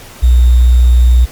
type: tone with sample-and-hold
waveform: sine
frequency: 61 Hz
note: B1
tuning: 21 cents flat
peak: -3 dBFS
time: 0.22-1.26 s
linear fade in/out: 20 ms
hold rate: 3675 Hz
effects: pink hiss -34 dBFS RMS until 1.31 s + MP3 96 kbps